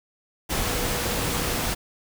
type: tone in noise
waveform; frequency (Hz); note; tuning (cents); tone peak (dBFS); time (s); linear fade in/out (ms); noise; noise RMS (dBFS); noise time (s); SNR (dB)
sine; 486.1; B4; -28; -35; 0.61-1.56; 20; pink; -26; 0.49-1.75; -12
effects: none